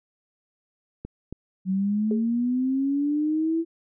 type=clicks; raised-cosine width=3 ms; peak=-21 dBFS; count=2; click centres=1.05 / 1.326 s
type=linear sweep; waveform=sine; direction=up; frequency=185.1 to 333.6 Hz; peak=-21 dBFS; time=1.65-3.65 s; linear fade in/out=50 ms
type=tone with exponential decay; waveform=sine; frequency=415.3 Hz; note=G#4; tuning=in tune; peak=-23 dBFS; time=2.11-2.31 s; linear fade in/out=2 ms; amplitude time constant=43 ms
effects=none